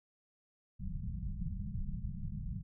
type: low-pass noise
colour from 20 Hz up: pink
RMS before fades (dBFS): -39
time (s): 0.79-2.63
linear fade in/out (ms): 20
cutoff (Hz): 210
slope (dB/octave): 96
effects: none